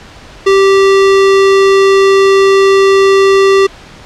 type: tone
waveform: square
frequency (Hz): 390.2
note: G4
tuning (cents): -8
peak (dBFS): -5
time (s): 0.46-3.67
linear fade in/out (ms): 10
effects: pink hiss -34 dBFS RMS until 4.05 s + low-pass 5000 Hz 12 dB/octave